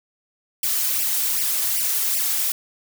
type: noise with flanger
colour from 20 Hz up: blue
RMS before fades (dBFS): -22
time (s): 0.63-2.52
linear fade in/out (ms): 2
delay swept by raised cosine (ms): 0.37 to 3.47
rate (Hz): 2.6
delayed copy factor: +0.95
effects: none